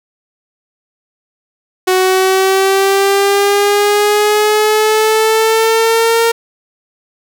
sawtooth linear sweep, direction up, 370 to 461.8 Hz, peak -5 dBFS, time 1.87-6.32 s, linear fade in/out 10 ms, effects none

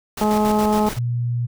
pink noise with tremolo, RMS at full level -29 dBFS, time 0.17-0.99 s, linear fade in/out 5 ms, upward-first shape square, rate 7.2 Hz, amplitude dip 55%
harmonic tone, 212 Hz, G#3, 36 cents sharp, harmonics 1 / 2 / 3 / 4 / 5 / 6, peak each -18 / -22 / -26 / -21 / -32 / -31 dBFS, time 0.21-0.89 s, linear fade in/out 2 ms
sine tone, 120.1 Hz, B2, 48 cents flat, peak -19 dBFS, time 0.96-1.47 s, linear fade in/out 20 ms
effects none

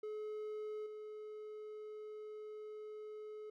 triangle tone with level steps, 426.9 Hz, G#4, 48 cents sharp, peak -39 / -44 dBFS, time 0.03-3.5 s, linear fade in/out 5 ms, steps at 0.86 s, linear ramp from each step 5 ms, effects none

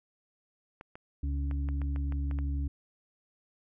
clicks, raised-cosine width 0.5 ms, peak -30 dBFS, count 9, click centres 0.811 / 0.955 / 1.512 / 1.688 / 1.817 / 1.961 / 2.123 / 2.312 / 2.388 s
harmonic tone, 70.2 Hz, C#2, 22 cents sharp, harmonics 1 / 2 / 4, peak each -29 / -41 / -41 dBFS, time 1.23-2.68 s, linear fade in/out 5 ms
effects none

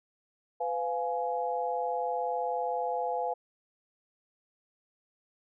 sine chord, F diminished, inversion second, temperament just, 502.9 / 698.5 / 838.1 Hz, Cb5 / F5 / Ab5, +31 / 0 / +16 cents, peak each -33 dBFS, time 0.6-3.34 s, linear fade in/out 10 ms, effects none

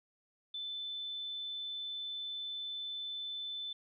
sine tone, 3520 Hz, A7, in tune, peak -38 dBFS, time 0.54-3.73 s, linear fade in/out 5 ms, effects none

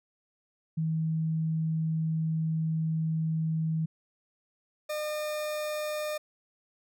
sine / 40% pulse tone pair in turn, 160 / 605.6 Hz, D#3 / D#5, +49 / -47 cents, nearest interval octave + major seventh, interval 2304 cents, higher second, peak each -26 / -30 dBFS, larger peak first, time 0.77-3.86 / 4.89-6.18 s, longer first, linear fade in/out 10 ms, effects none

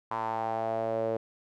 sawtooth tone with band-pass filter sweep, 112.4 Hz, A2, 37 cents sharp, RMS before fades -31 dBFS, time 0.11-1.17 s, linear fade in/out 5 ms, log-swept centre 990 to 510 Hz, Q 5.2, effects none

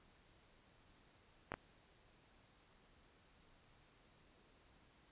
clicks, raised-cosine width 0.5 ms, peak -26 dBFS, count 2, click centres 1.519 / 1.54 s, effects pink hiss -69 dBFS RMS until 5.11 s + resampled to 8000 Hz

